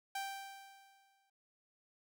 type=tone with exponential decay; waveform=sawtooth; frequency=784 Hz; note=G5; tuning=in tune; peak=-33 dBFS; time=0.15-1.3 s; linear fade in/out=5 ms; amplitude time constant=250 ms; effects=none